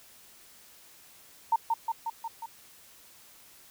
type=tone with echo; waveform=sine; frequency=913 Hz; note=A#5; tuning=36 cents flat; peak=-20 dBFS; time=1.52-1.56 s; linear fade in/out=5 ms; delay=180 ms; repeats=5; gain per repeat=-3 dB; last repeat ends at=2.46 s; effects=white hiss -55 dBFS RMS until 3.7 s